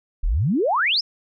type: exponential sweep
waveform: sine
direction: up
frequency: 30.87 to 5520 Hz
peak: -17 dBFS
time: 0.23-1.01 s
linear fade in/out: 10 ms
effects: none